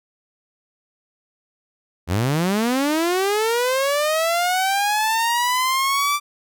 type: linear sweep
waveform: sawtooth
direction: up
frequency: 78.6 to 1177 Hz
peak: -14 dBFS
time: 2.07-6.2 s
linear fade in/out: 50 ms
effects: none